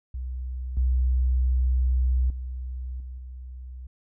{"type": "tone with level steps", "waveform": "sine", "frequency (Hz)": 63.2, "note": "B1", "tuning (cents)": 41, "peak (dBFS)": [-29, -19, -30, -34, -36], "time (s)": [0.14, 3.87], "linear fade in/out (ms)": 5, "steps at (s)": [0.77, 2.3, 3, 3.18], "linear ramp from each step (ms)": 2, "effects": []}